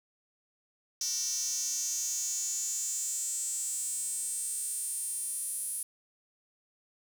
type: tone with high-pass filter sweep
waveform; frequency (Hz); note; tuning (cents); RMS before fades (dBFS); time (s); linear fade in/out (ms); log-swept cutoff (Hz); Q
square; 207.7; G#3; 0; -34; 1.01-5.83; 2; 5800 to 10000; 7.4
effects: none